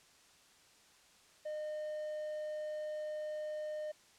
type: tone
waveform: triangle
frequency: 610 Hz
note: D#5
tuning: 34 cents flat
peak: -36 dBFS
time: 1.45-3.92 s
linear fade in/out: 10 ms
effects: white hiss -64 dBFS RMS until 4.18 s + low-pass 8000 Hz 12 dB/octave